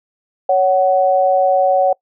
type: tone pair together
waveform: sine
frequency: 558 / 747 Hz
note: C#5 / F#5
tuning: +11 / +16 cents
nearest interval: perfect fourth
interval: 505 cents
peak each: -13 dBFS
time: 0.49-1.93 s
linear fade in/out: 5 ms
effects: noise-tail reverb RT60 0.1 s tail -24 dB re dry